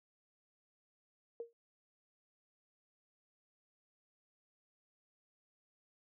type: tone with exponential decay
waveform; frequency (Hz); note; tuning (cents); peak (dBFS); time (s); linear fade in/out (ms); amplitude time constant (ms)
sine; 466.2; A#4; 0; -36; 1.4-1.53; 1; 27
effects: high-pass 300 Hz 12 dB/octave